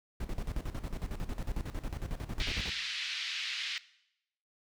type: noise with tremolo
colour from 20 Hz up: brown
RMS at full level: -35 dBFS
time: 0.2-2.7 s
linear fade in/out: 5 ms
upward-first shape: square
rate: 11 Hz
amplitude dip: 75%
type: band-pass noise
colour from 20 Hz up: pink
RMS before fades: -37 dBFS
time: 2.4-3.78 s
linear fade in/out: 0 ms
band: 2100 to 4500 Hz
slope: 24 dB/octave
effects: noise-tail reverb RT60 0.8 s tail -18 dB re dry